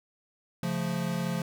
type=chord; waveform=square; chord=Db augmented; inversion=none; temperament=equal; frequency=138.59 / 174.61 / 220 Hz; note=Db3 / F3 / A3; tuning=0 / 0 / 0 cents; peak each=-36 / -31 / -36 dBFS; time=0.63-1.42 s; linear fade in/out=2 ms; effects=none